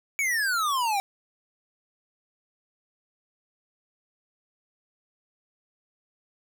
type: exponential sweep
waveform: square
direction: down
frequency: 2300 to 767 Hz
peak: -24 dBFS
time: 0.19-1 s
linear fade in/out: 0 ms
effects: none